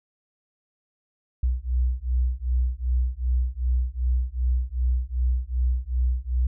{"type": "beating tone pair", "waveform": "sine", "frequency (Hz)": [60.9, 63.5], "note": ["B1", "B1"], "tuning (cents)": [-24, 49], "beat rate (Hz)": 2.6, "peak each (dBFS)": -24, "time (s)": [1.43, 6.47], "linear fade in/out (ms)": 5, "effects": []}